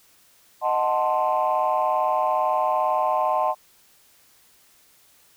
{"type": "chord", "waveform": "sine", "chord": "D# diminished seventh", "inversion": "none", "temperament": "equal", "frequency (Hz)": [622.3, 740, 880, 1046.5], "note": ["D#5", "F#5", "A5", "C6"], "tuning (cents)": [0, 0, 0, 0], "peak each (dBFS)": -24, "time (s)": [0.61, 3.55], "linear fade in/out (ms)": 50, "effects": ["tanh soft clip ceiling -12 dBFS", "white hiss -57 dBFS RMS until 5.36 s"]}